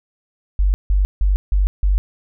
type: tone bursts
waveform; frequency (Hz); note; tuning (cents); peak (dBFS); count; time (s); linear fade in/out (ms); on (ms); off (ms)
sine; 48.44; G1; -20; -12; 5; 0.59-1.98; 0; 150; 160
effects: none